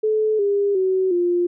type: tone with pitch steps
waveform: sine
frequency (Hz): 432.3 / 403.4 / 376.3 / 351.1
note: A4 / G4 / F#4 / F4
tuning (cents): -31 / +50 / +29 / +9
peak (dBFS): -16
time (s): 0.03-1.47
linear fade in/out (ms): 10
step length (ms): 360
effects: none